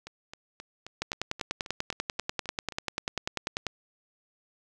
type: two click trains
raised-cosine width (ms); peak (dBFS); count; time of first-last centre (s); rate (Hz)
0.2; -12 / -24; 28 / 11; 1.02-3.667 / 0.07-2.723; 10.2 / 3.77
effects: none